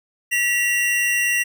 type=tone pair together; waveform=square; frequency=1941 / 2756 Hz; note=B6 / F7; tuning=-31 / -24 cents; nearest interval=tritone; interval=607 cents; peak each=-21 dBFS; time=0.31-1.44 s; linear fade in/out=20 ms; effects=none